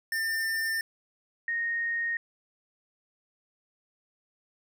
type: tone pair in turn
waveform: square / sine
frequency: 1798 / 1858.2 Hz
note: A6 / A#6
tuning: +37 / -6 cents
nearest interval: minor second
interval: 57 cents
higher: second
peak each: -28 / -27 dBFS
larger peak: second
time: 0.12-0.81 / 1.48-2.17 s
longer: neither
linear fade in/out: 2 ms
effects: none